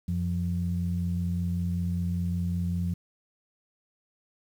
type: tone pair together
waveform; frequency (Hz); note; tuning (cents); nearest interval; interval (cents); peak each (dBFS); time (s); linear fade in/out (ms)
sine; 89.5 / 174.7; F2 / F3; +43 / +1; octave; 1158; -28; 0.08-2.94; 5
effects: tanh soft clip ceiling -18 dBFS + 9-bit